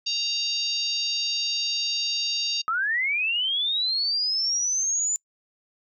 harmonic tone, 930 Hz, A#5, 4 cents flat, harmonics 3 / 4 / 5 / 6 / 7, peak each -31 / -30 / -26 / -36 / -38 dBFS, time 0.06-2.62 s, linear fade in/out 10 ms
sine linear sweep, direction up, 1254 to 7100 Hz, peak -22 dBFS, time 2.68-5.16 s, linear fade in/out 0 ms
effects noise-tail reverb RT60 0.1 s tail -25 dB re dry

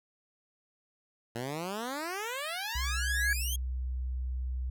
10% pulse exponential sweep, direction up, 113 to 3300 Hz, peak -26 dBFS, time 1.35-3.56 s, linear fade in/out 5 ms
sine tone with exponential growth, 1661.2 Hz, G#6, in tune, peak -25 dBFS, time 2.04-3.33 s, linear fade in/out 2 ms, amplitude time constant 280 ms
sine tone with pitch glide, 63.8 to 63.29 Hz, C2 to B1, -43 to +43 cents, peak -31 dBFS, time 2.75-4.7 s, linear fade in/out 5 ms, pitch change -14 cents, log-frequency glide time 3.12-3.84 s
effects none

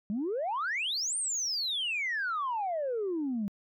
sine exponential two-way sweep, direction up then down, 193.7 to 9170 to 193.7 Hz, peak -28 dBFS, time 0.1-3.48 s, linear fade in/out 0 ms, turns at 1.17 s, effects tanh soft clip ceiling -26 dBFS

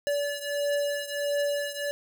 square beating tone pair, 575 / 576.5 Hz, D5 / D5, -37 / -32 cents, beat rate 1.5 Hz, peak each -29 / -32 dBFS, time 0.07-1.91 s, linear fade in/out 0 ms, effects none

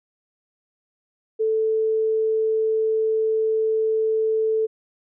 sine tone, 440 Hz, A4, in tune, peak -18 dBFS, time 1.39-4.67 s, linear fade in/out 20 ms, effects none

